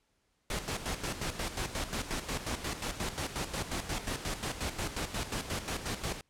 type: noise with tremolo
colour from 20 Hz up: pink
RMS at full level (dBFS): -34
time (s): 0.5-6.21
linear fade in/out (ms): 2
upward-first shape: square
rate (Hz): 5.6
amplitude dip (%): 65
effects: pink hiss -75 dBFS RMS until 6.29 s + low-pass 10000 Hz 12 dB/octave